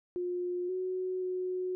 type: tone with pitch steps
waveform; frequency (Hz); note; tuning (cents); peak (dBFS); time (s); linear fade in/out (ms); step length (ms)
sine; 356.6 / 370.1 / 367.1; F4 / F#4 / F#4; +36 / 0 / -14; -31; 0.16-1.75; 0; 530
effects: none